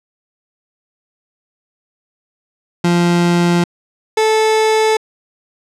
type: tone pair in turn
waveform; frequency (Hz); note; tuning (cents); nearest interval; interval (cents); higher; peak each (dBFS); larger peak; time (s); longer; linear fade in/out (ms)
30% pulse; 173.5 / 437.2; F3 / A4; -11 / -11; octave + major third; 1600; second; -8; neither; 2.84-3.64 / 4.17-4.97; neither; 5
effects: low-pass 8000 Hz 12 dB/octave